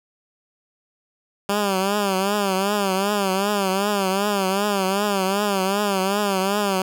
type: tone with vibrato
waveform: 10% pulse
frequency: 197.7 Hz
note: G3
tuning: 15 cents sharp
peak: -11 dBFS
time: 1.49-6.82 s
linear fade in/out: 2 ms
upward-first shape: triangle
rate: 2.6 Hz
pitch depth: 110 cents each way
effects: none